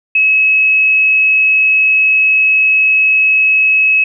sine tone, 2572 Hz, E7, 43 cents flat, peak -7 dBFS, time 0.15-4.04 s, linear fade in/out 5 ms, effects none

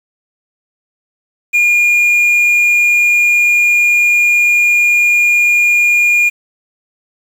triangle tone with quantisation, 2423 Hz, D#7, 47 cents flat, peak -6 dBFS, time 1.53-6.3 s, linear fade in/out 20 ms, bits 6, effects none

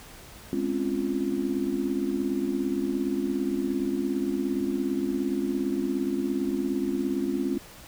sine chord, Db major seventh, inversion second, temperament just, 207.9 / 259.9 / 277.2 / 346.5 Hz, Ab3 / C4 / Db4 / F4, +2 / -11 / 0 / -14 cents, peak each -32 / -31 / -29 / -30 dBFS, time 0.53-7.58 s, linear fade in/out 0 ms, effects pink hiss -47 dBFS RMS until 7.87 s

